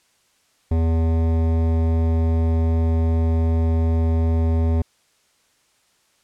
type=tone with hard clipping; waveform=sine; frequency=81.7 Hz; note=E2; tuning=15 cents flat; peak=-18 dBFS; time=0.71-4.82 s; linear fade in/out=5 ms; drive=15 dB; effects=white hiss -62 dBFS RMS until 6.23 s + low-pass 9000 Hz 12 dB/octave